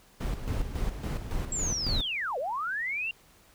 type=noise with tremolo; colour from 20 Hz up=brown; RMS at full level=-30 dBFS; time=0.2-2.02 s; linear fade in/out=10 ms; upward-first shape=square; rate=3.6 Hz; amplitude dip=55%
type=linear two-way sweep; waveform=sine; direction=down then up; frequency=7690 to 475.5 to 2803 Hz; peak=-29 dBFS; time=1.52-3.11 s; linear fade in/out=2 ms; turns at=2.38 s
effects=pink hiss -59 dBFS RMS until 3.54 s